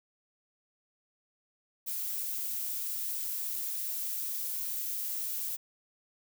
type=noise; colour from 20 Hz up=violet; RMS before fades=-35 dBFS; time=1.86-5.57 s; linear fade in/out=20 ms; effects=none